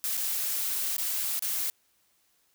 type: noise with dropouts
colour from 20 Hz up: blue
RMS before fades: -30 dBFS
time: 0.04-1.7 s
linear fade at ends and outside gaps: 0 ms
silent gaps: 0.17-0.175 / 0.966-0.982 / 1.393-1.423 s
effects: white hiss -69 dBFS RMS until 2.54 s